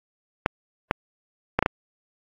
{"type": "clicks", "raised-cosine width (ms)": 0.5, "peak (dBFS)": -4, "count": 5, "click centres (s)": [0.461, 0.911, 1.59, 1.626, 1.661], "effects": ["AAC 64 kbps"]}